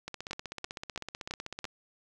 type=two click trains; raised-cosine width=0.2 ms; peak=-18 / -21 dBFS; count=5 / 26; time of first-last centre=0.31-1.643 / 0.08-1.652 s; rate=3 / 15.9 Hz; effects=none